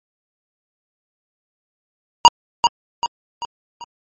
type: tone with echo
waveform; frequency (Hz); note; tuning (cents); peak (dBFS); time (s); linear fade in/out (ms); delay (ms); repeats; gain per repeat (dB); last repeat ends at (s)
square; 949; A#5; +31; -3; 2.25-2.28; 0; 390; 4; -7; 3.84
effects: MP3 32 kbps